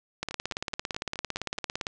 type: two click trains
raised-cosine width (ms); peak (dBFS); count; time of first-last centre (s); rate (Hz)
0.2; -20 / -13; 7 / 30; 0.31-1.581 / 0.23-1.868; 4.72 / 17.7
effects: resampled to 24000 Hz + 9-bit